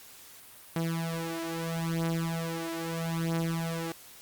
sawtooth beating tone pair, 164.81 / 165.58 Hz, E3 / E3, 0 / +8 cents, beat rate 0.77 Hz, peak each -29 dBFS, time 0.76-3.92 s, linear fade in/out 2 ms, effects white hiss -51 dBFS RMS until 4.21 s + Opus 48 kbps

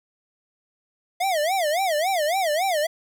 square tone with vibrato, 680 Hz, F5, 46 cents flat, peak -21 dBFS, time 1.2-2.87 s, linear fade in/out 10 ms, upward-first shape sine, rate 3.6 Hz, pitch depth 250 cents each way, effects none

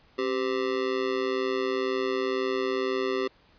square tone with amplitude modulation, 390 Hz, G4, 9 cents flat, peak -22 dBFS, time 0.18-3.28 s, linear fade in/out 10 ms, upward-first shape sine, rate 122 Hz, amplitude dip 95%, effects pink hiss -60 dBFS RMS until 3.58 s + resampled to 11025 Hz

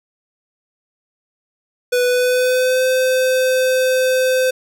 square tone with pitch glide, 493.9 to 514.6 Hz, B4 to C5, 0 to -29 cents, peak -14 dBFS, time 1.92-4.51 s, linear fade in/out 10 ms, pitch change +71 cents, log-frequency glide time 2.04-2.85 s, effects none

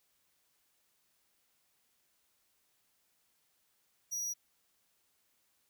45% pulse tone, 5790 Hz, F#8, 38 cents flat, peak -35 dBFS, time 4.11-4.34 s, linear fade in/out 20 ms, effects white hiss -75 dBFS RMS until 5.69 s

